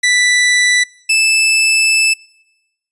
sawtooth tone pair in turn, 1975.5 / 2631 Hz, B6 / E7, 0 / -4 cents, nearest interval perfect fourth, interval 496 cents, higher second, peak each -6 dBFS, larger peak neither, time 0.03-0.84 / 1.09-2.14 s, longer second, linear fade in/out 10 ms, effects noise-tail reverb RT60 1.0 s tail -26 dB re dry + resampled to 24000 Hz

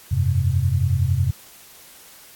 sine chord, F suspended second, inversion none, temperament just, 87.31 / 98.22 / 130.96 Hz, F2 / G2 / C3, 0 / +4 / +2 cents, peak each -21 dBFS, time 0.11-1.31 s, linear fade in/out 10 ms, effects white hiss -46 dBFS RMS until 2.35 s + AAC 64 kbps

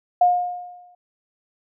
sine tone with exponential decay, 714 Hz, F5, 38 cents sharp, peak -10 dBFS, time 0.21-0.95 s, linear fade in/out 5 ms, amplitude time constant 160 ms, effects none

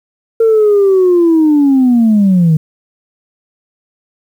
sine linear sweep, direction down, 457.2 to 152.4 Hz, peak -4 dBFS, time 0.4-2.57 s, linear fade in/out 5 ms, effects tanh soft clip ceiling -3 dBFS + 7-bit

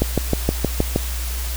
click train, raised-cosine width 2 ms, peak -3 dBFS, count 7, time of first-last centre 0.02-0.96 s, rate 6.38 Hz, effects added 60 Hz sine -23 dBFS peak until 1.56 s + white hiss -31 dBFS RMS until 1.56 s

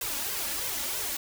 white noise with flanger, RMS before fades -32 dBFS, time 0.01-1.17 s, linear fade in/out 5 ms, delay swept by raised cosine 1.9 to 3.6 ms, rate 3.1 Hz, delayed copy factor +0.95, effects none

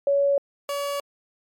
sine / 30% pulse tone pair in turn, 562 / 567.9 Hz, C#5 / C#5, +24 / +42 cents, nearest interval unison, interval 18 cents, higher second, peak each -17 / -23 dBFS, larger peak first, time 0.07-0.38 / 0.69-1 s, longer neither, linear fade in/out 2 ms, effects MP3 64 kbps

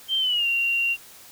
sine tone with pitch glide, 3136 to 2762 Hz, G7 to F7, 0 to -20 cents, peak -20 dBFS, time 0.08-0.97 s, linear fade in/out 50 ms, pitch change -220 cents, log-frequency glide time 0.18-0.47 s, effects white hiss -47 dBFS RMS until 1.31 s

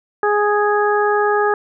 harmonic tone, 415.3 Hz, G#4, in tune, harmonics 1 / 2 / 3 / 4, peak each -16 / -19 / -21 / -22 dBFS, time 0.23-1.54 s, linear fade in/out 2 ms, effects none

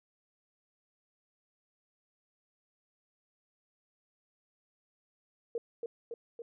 sine tone with echo, 466.2 Hz, A#4, in tune, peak -31 dBFS, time 5.55-5.58 s, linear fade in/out 2 ms, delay 280 ms, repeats 3, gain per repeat -3 dB, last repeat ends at 6.42 s, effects none

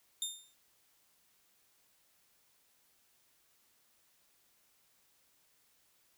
20% pulse tone with exponential decay, 3633 Hz, A#7, 45 cents flat, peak -26 dBFS, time 0.22-0.54 s, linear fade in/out 1 ms, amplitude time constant 69 ms, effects white hiss -71 dBFS RMS until 6.17 s

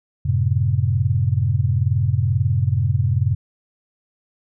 sine chord, F# diminished, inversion none, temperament just, 92.5 / 111 / 133.2 Hz, F#2 / A2 / C3, 0 / +16 / +31 cents, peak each -20 dBFS, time 0.25-3.35 s, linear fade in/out 10 ms, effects none

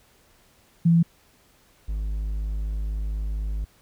sine / triangle tone pair in turn, 167.7 / 52.13 Hz, E3 / G#1, +30 / +7 cents, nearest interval octave + minor sixth, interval 2023 cents, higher first, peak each -14 / -23 dBFS, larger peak first, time 0.85-1.03 / 1.88-3.65 s, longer second, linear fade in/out 10 ms, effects pink hiss -59 dBFS RMS until 3.81 s

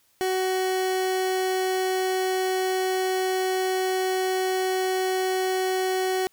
30% pulse tone, 374.3 Hz, F#4, 20 cents sharp, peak -20 dBFS, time 0.21-6.27 s, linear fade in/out 0 ms, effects white hiss -64 dBFS RMS until 6.32 s

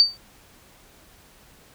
sine tone with exponential decay, 4601 Hz, D8, 36 cents flat, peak -8 dBFS, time 0-0.17 s, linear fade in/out 0 ms, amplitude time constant 36 ms, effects pink hiss -53 dBFS RMS until 1.74 s

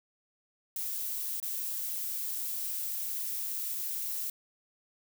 violet noise with dropouts, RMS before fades -35 dBFS, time 0.76-4.3 s, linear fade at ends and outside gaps 2 ms, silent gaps 1.401-1.427 s, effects none

